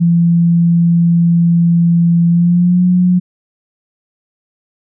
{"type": "tone with pitch glide", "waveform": "sine", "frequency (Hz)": [170, 180.11], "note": ["F3", "F#3"], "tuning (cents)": [-46, -46], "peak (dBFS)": -7, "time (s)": [0, 3.2], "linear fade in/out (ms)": 20, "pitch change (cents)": 100, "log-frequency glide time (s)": [2.28, 2.83], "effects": []}